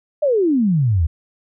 sine exponential sweep, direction down, 622.3 to 73.5 Hz, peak -13 dBFS, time 0.22-1.07 s, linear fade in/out 10 ms, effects none

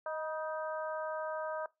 harmonic tone with a mistuned harmonic, 312.2 Hz, D#4, 6 cents sharp, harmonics 2 / 3 / 4 / 5, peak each -37 / -41 / -43 / -45 dBFS, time 0.06-1.66 s, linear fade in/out 2 ms, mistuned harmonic 3, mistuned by +44 cents, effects noise-tail reverb RT60 0.2 s tail -21 dB re dry

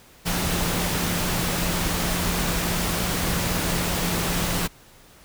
sine tone in noise, 174.61 Hz, F3, in tune, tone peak -29 dBFS, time 0.25-4.68 s, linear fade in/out 20 ms, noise pink, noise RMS -25 dBFS, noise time 0.25-4.68 s, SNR -7 dB, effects pink hiss -51 dBFS RMS until 5.24 s

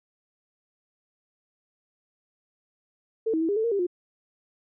sine tone with pitch steps, 446.3 / 320.3 / 326.5 / 405.5 / 440.8 / 465.9 / 399.1 / 355.1 Hz, A4 / E4 / E4 / G#4 / A4 / A#4 / G4 / F4, +25 / -50 / -17 / -41 / +3 / -1 / +31 / +29 cents, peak -22 dBFS, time 3.26-3.868 s, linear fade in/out 10 ms, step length 76 ms, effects none

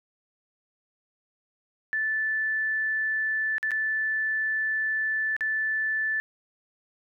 sine tone with dropouts, 1753 Hz, A6, 7 cents flat, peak -24 dBFS, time 1.93-6.2 s, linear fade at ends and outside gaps 0 ms, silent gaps 3.582-3.629 / 3.708-3.716 / 5.365-5.408 s, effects none

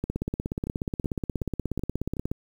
two click trains, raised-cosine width 3 ms, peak -15 / -21 dBFS, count 39 / 5, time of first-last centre 0.04-2.315 / 0.67-2.168 s, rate 16.7 / 2.67 Hz, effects 8-bit

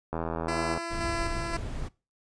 click train, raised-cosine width 1 ms, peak -17 dBFS, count 54, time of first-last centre 0.13-0.776 s, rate 82.1 Hz
10% pulse tone with tremolo, 336.9 Hz, E4, 38 cents sharp, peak -21 dBFS, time 0.48-1.57 s, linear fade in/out 5 ms, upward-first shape square, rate 1.9 Hz, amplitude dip 35%
brown noise, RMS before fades -34 dBFS, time 0.9-1.89 s, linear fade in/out 20 ms
effects noise-tail reverb RT60 0.3 s tail -22 dB re dry + resampled to 22050 Hz

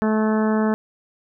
harmonic tone, 216.9 Hz, A3, 25 cents flat, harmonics 1 / 2 / 3 / 4 / 5 / 6 / 7 / 8, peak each -18 / -24 / -28 / -30 / -32 / -34 / -35 / -36 dBFS, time 0.02-0.74 s, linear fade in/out 0 ms, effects none

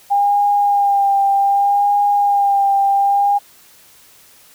sine tone with vibrato, 804 Hz, G5, 44 cents sharp, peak -11 dBFS, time 0.1-3.39 s, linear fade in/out 20 ms, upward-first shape sine, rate 0.65 Hz, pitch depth 25 cents each way, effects white hiss -47 dBFS RMS until 4.54 s

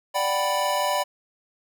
square chord, G major seventh, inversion second, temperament equal, 587.3 / 740 / 784 / 987.8 Hz, D5 / F#5 / G5 / B5, 0 / 0 / 0 / 0 cents, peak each -27 / -31 / -31 / -26 dBFS, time 0.14-1.04 s, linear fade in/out 20 ms, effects none

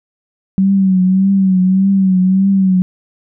sine tone with vibrato, 190 Hz, F#3, 46 cents sharp, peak -8 dBFS, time 0.58-2.82 s, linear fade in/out 0 ms, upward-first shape triangle, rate 1.7 Hz, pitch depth 67 cents each way, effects none

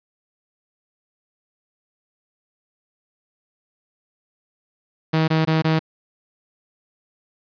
sawtooth tone bursts, 159.1 Hz, D#3, 39 cents sharp, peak -12 dBFS, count 4, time 5.13-5.793 s, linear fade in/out 10 ms, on 150 ms, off 21 ms, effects resampled to 11025 Hz + 7-bit

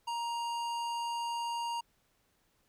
sine tone with hard clipping, 938 Hz, A#5, 11 cents sharp, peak -35 dBFS, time 0.07-1.81 s, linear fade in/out 10 ms, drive 15 dB, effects pink hiss -73 dBFS RMS until 2.68 s

